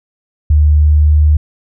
sine tone with pitch glide, 75.1 to 75.58 Hz, D2 to D#2, +39 to -50 cents, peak -5 dBFS, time 0.5-1.37 s, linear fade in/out 5 ms, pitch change +11 cents, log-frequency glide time 0.75-1.19 s, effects none

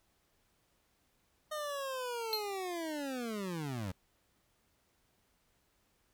25% pulse linear sweep, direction down, 617 to 87.2 Hz, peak -33 dBFS, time 1.51-3.92 s, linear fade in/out 10 ms
square tone with exponential decay, 4186 Hz, C8, in tune, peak -29 dBFS, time 2.33-2.51 s, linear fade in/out 0 ms, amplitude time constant 39 ms
effects pink hiss -74 dBFS RMS until 6.13 s

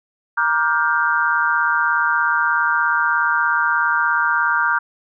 sine chord, G minor seventh, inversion first, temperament just, 940.8 / 1176 / 1411.2 / 1568 Hz, Bb5 / D6 / F6 / G6, +16 / +2 / +18 / 0 cents, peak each -22 / -22 / -19 / -20 dBFS, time 0.37-4.79 s, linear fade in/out 10 ms, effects none

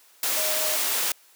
sine tone in noise, 622.3 Hz, D#5, in tune, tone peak -31 dBFS, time 0.37-0.76 s, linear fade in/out 2 ms, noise white, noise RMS -25 dBFS, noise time 0.23-1.12 s, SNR -9 dB, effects white hiss -56 dBFS RMS until 1.35 s + high-pass 400 Hz 12 dB/octave

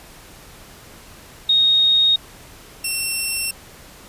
sine / 10% pulse tone pair in turn, 3729 / 2712 Hz, A#7 / E7, 0 / +49 cents, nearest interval tritone, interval 551 cents, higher first, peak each -12 dBFS, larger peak neither, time 1.49-2.16 / 2.84-3.51 s, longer neither, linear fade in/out 5 ms, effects pink hiss -43 dBFS RMS until 4.08 s + resampled to 32000 Hz

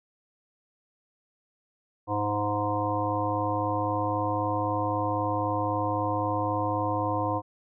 harmonic tone, 103.83 Hz, G#2, in tune, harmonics 1 / 3 / 5 / 7 / 9 / 10, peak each -32 / -32 / -32 / -32 / -32 / -32 dBFS, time 2.07-7.42 s, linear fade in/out 50 ms, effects none

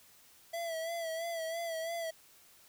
square tone with vibrato, 662 Hz, E5, 7 cents sharp, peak -36 dBFS, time 0.53-2.11 s, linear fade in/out 10 ms, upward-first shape sine, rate 3 Hz, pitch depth 49 cents each way, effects white hiss -61 dBFS RMS until 2.68 s

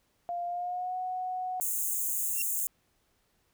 sine tone with pitch glide, 698.5 to 737.9 Hz, F5 to F#5, 0 to -5 cents, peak -31 dBFS, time 0.29-1.6 s, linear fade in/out 0 ms, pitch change +95 cents, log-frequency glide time 0.46-0.96 s
white high-pass noise, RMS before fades -31 dBFS, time 1.61-2.67 s, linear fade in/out 0 ms, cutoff 6500 Hz, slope 96 dB/octave
sawtooth tone with exponential growth, 2740 Hz, F7, 34 cents flat, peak -27 dBFS, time 2.31-2.42 s, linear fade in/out 2 ms, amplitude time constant 22 ms
effects pink hiss -72 dBFS RMS until 3.53 s

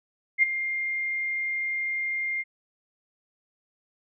sine tone with ADSR envelope, 2112 Hz, C7, 16 cents sharp, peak -14 dBFS, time 0.38-2.44 s, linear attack 47 ms, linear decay 15 ms, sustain -12 dB, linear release 36 ms, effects none

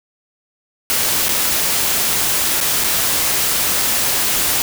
white noise with dropouts, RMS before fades -17 dBFS, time 0.9-4.62 s, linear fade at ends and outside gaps 0 ms, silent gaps 1.284-1.291 / 2.604-2.611 / 2.839-2.843 s, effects none

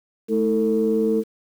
sine tone cluster, 216.6 / 321.9 / 446.8 Hz, A3 / E4 / A4, -27 / -41 / +27 cents, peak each -21 / -25 / -19 dBFS, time 0.28-1.24 s, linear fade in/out 50 ms, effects tanh soft clip ceiling -9 dBFS + 8-bit

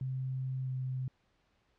sine tone with pitch glide, 130.81 to 129.53 Hz, C3 to C3, 0 to -17 cents, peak -33 dBFS, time 0.01-1.08 s, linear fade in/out 2 ms, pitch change -17 cents, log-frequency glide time 0.63-0.7 s, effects pink hiss -73 dBFS RMS until 1.78 s + low-pass 4000 Hz 12 dB/octave

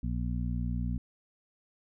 harmonic tone, 60.1 Hz, B1, 46 cents flat, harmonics 1 / 2 / 3 / 4, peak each -32 / -35 / -37 / -38 dBFS, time 0.03-0.98 s, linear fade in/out 5 ms, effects none

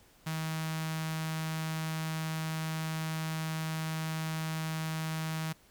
sawtooth tone with notch filter, 159.2 Hz, D#3, 40 cents sharp, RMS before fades -35 dBFS, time 0.26-5.53 s, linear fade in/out 10 ms, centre 400 Hz, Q 0.57, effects pink hiss -62 dBFS RMS until 5.7 s

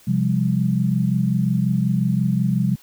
sine chord, C suspended fourth, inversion none, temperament equal with one note detuned, 130.81 / 174.61 / 200.2 Hz, C3 / F3 / G3, 0 / 0 / +37 cents, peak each -21 dBFS, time 0.07-2.76 s, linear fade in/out 10 ms, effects white hiss -51 dBFS RMS until 2.82 s

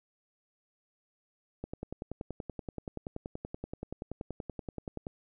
click train, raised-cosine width 2 ms, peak -24 dBFS, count 37, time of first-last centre 1.64-5.069 s, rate 10.5 Hz, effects none

